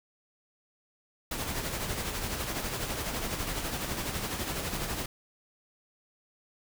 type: noise with tremolo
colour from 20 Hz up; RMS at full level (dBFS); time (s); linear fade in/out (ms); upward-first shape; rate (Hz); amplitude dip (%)
pink; -32; 1.31-5.06; 5; sine; 12; 45
effects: none